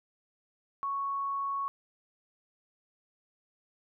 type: tone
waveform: sine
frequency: 1108.7 Hz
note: C#6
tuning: in tune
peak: -30 dBFS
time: 0.83-1.68 s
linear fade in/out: 0 ms
effects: none